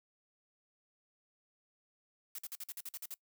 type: noise bursts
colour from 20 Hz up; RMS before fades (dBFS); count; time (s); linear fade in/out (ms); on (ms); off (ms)
blue; -43; 10; 2.35-3.141; 2; 35; 49
effects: noise-tail reverb RT60 0.1 s tail -23 dB re dry